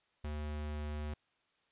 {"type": "tone", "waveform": "square", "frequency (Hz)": 74.9, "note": "D2", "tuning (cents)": 35, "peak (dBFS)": -38, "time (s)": [0.24, 1.14], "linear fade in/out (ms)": 5, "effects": ["white hiss -75 dBFS RMS until 1.71 s", "resampled to 8000 Hz"]}